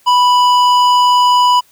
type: tone with hard clipping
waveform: sine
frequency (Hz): 987.8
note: B5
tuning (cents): 0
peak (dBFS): -9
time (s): 0.06-1.61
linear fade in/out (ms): 20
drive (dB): 11
effects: white hiss -51 dBFS RMS until 1.71 s